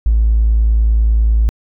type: tone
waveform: triangle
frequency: 55 Hz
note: A1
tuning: in tune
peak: -5 dBFS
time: 0.06-1.49 s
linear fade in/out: 0 ms
effects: tanh soft clip ceiling -6 dBFS